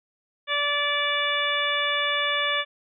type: harmonic tone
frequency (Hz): 580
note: D5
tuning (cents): -22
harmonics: 1 / 2 / 3 / 4 / 5 / 6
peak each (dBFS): -31 / -29 / -28 / -29 / -31 / -28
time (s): 0.47-2.65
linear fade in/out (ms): 50
effects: none